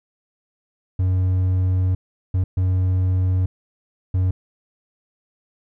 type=tone bursts at uneven times; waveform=triangle; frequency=92.5 Hz; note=F#2; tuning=in tune; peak=-14 dBFS; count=4; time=0.99-1.95 / 2.34-2.44 / 2.57-3.46 / 4.14-4.31 s; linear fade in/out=5 ms; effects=none